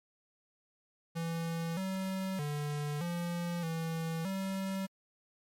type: tone with pitch steps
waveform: square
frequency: 166.1 / 190.2 / 147.2 / 172.7 / 163.5 / 192.5 Hz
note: E3 / F#3 / D3 / F3 / E3 / G3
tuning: +13 / +48 / +4 / -19 / -14 / -31 cents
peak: -34 dBFS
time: 1.15-4.87 s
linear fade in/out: 20 ms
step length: 620 ms
effects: MP3 64 kbps